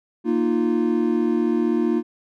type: chord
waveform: triangle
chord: Bb suspended fourth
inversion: none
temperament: equal with one note detuned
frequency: 233.1 / 308.8 / 349.2 Hz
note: Bb3 / Eb4 / F4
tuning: 0 / -13 / 0 cents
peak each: -20 / -21 / -20 dBFS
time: 0.24-2.03 s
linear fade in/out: 50 ms
effects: none